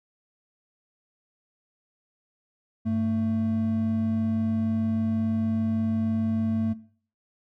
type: tone pair together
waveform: triangle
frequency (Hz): 99.3 / 222.9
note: G2 / A3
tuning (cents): +23 / +23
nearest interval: octave + major second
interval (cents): 1400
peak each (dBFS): -28 / -22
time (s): 2.85-6.74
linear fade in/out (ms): 20
effects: noise-tail reverb RT60 0.5 s tail -19 dB re dry